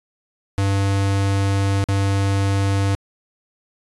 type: tone with dropouts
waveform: square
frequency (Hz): 98.5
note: G2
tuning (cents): +9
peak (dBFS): -17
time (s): 0.58-2.95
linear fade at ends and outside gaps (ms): 0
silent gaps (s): 1.84-1.887
effects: resampled to 24000 Hz